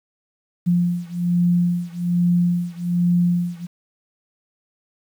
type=beating tone pair; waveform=sine; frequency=174.61 / 175.81 Hz; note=F3 / F3; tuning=0 / +12 cents; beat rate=1.2 Hz; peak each=-19 / -20 dBFS; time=0.66-3.67 s; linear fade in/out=20 ms; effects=8-bit